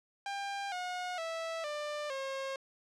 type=tone with pitch steps; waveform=sawtooth; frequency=798 / 723.4 / 655.7 / 594.4 / 538.8 Hz; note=G5 / F#5 / E5 / D5 / C#5; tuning=+31 / -39 / -9 / +21 / -49 cents; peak=-32 dBFS; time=0.26-2.56 s; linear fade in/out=2 ms; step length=460 ms; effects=low-pass 6000 Hz 12 dB/octave